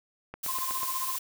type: click train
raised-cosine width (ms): 0.5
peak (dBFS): -24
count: 5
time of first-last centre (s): 0.34-0.832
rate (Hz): 8.13
type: noise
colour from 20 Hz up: blue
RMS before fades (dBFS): -33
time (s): 0.43-1.19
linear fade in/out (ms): 10
type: tone with tremolo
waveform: sine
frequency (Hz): 1046.5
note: C6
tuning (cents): 0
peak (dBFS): -30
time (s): 0.48-1.16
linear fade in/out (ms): 5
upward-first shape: sine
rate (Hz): 15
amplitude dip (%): 85
effects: none